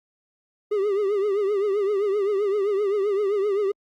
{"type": "tone with vibrato", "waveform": "triangle", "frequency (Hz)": 404, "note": "G#4", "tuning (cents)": -48, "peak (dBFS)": -18, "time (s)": [0.71, 3.72], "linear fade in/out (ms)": 10, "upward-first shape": "triangle", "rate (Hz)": 7.7, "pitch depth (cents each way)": 110, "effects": ["Opus 48 kbps"]}